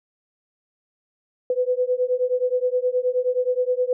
sine beating tone pair, 496.5 / 506 Hz, B4 / B4, +9 / +42 cents, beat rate 9.5 Hz, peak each -22 dBFS, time 1.5-3.93 s, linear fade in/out 2 ms, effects none

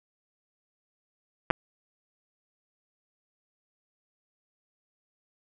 clicks, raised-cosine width 0.5 ms, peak -8 / -7 dBFS, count 2, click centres 1.503 / 1.509 s, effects none

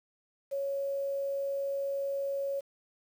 sine tone with quantisation, 554.4 Hz, C#5, in tune, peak -30 dBFS, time 0.51-2.61 s, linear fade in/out 20 ms, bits 9, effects none

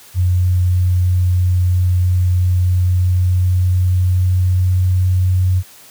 sine tone with pitch glide, 90.3 to 92.04 Hz, F#2 to F#2, -42 to -9 cents, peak -10 dBFS, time 0.14-5.63 s, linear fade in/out 50 ms, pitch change +33 cents, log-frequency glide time 2.41-5.44 s, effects white hiss -42 dBFS RMS until 5.9 s + high-pass 60 Hz 12 dB/octave

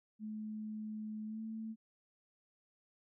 sine tone with pitch glide, 215.1 to 221.3 Hz, A3 to A3, -39 to +10 cents, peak -40 dBFS, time 0.19-1.76 s, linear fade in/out 50 ms, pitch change +49 cents, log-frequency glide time 1.26-1.41 s, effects none

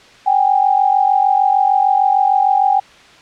sine tone pair together, 769 / 815.6 Hz, G5 / G#5, -33 / -32 cents, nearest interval minor second, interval 101 cents, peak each -13 dBFS, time 0.26-2.8 s, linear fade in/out 10 ms, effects white hiss -43 dBFS RMS until 3.21 s + low-pass 4000 Hz 12 dB/octave

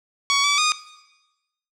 10% pulse tone with pitch steps, 1122 / 1150 / 1231 Hz, C#6 / D6 / D#6, +21 / -37 / -19 cents, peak -8 dBFS, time 0.3-0.72 s, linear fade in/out 0 ms, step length 140 ms, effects noise-tail reverb RT60 1.0 s tail -17 dB re dry + low-pass 7000 Hz 12 dB/octave

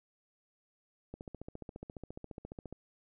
click train, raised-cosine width 2 ms, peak -30 dBFS, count 24, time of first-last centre 1.14-2.726 s, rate 14.5 Hz, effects none

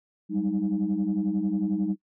sine tone cluster, 191.2 / 202.3 / 311.6 Hz, G3 / G#3 / D#4, -43 / -45 / +3 cents, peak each -27 dBFS, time 0.29-1.96 s, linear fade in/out 50 ms, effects noise-tail reverb RT60 0.1 s tail -22 dB re dry + tanh soft clip ceiling -17 dBFS

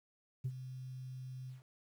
sine tone with ADSR envelope, 129.1 Hz, C3, 23 cents flat, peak -31 dBFS, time 0.44-1.63 s, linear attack 15 ms, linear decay 54 ms, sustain -12 dB, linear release 140 ms, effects tanh soft clip ceiling -31 dBFS + 11-bit

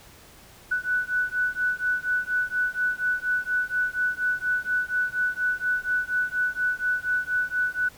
sine beating tone pair, 1484 / 1488.2 Hz, F#6 / F#6, +5 / +10 cents, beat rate 4.2 Hz, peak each -26 dBFS, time 0.71-7.89 s, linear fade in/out 10 ms, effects pink hiss -50 dBFS RMS until 7.97 s

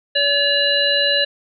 harmonic tone, 570 Hz, C#5, 48 cents sharp, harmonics 1 / 3 / 5 / 7, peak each -21 / -21 / -20 / -18 dBFS, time 0.15-1.25 s, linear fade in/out 10 ms, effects none

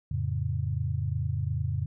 sine chord, F augmented, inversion none, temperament equal, 87.31 / 110 / 138.59 Hz, F2 / A2 / C#3, 0 / 0 / 0 cents, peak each -31 dBFS, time 0.11-1.86 s, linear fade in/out 5 ms, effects none

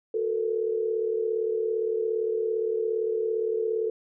sine tone cluster, 368.4 / 442.1 / 479.6 Hz, F#4 / A4 / A#4, -7 / +8 / +49 cents, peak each -33 / -25 / -34 dBFS, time 0.14-3.9 s, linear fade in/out 5 ms, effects none

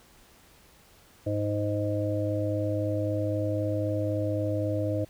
harmonic tone, 103.83 Hz, G#2, in tune, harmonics 1 / 3 / 5 / 6, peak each -29 / -31 / -32 / -33 dBFS, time 1.26-5.05 s, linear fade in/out 10 ms, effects pink hiss -57 dBFS RMS until 5.09 s

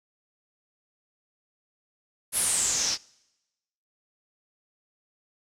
white noise with low-pass filter sweep, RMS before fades -26 dBFS, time 2.32-2.98 s, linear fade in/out 50 ms, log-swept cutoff 11000 to 5100 Hz, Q 6.3, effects noise-tail reverb RT60 1.0 s tail -25 dB re dry

